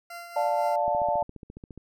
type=tone with tremolo; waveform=20% pulse; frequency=690 Hz; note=F5; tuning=21 cents flat; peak=-32 dBFS; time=0.1-0.76 s; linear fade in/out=5 ms; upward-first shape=triangle; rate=4 Hz; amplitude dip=50%
type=chord; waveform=sine; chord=D minor; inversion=none; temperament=just; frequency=587.3 / 704.8 / 881 Hz; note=D5 / F5 / A5; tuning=0 / +16 / +2 cents; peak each=-27 dBFS; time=0.36-1.23 s; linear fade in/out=5 ms
type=click train; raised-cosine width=3 ms; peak=-29 dBFS; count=14; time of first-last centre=0.88-1.777 s; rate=14.5 Hz
effects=none